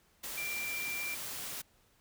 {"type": "tone in noise", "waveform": "sine", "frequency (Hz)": 2362, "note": "D7", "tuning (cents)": 9, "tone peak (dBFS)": -36, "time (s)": [0.37, 1.15], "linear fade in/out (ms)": 10, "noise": "white", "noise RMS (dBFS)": -41, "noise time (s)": [0.23, 1.62], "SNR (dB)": 2, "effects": ["pink hiss -68 dBFS RMS until 2 s"]}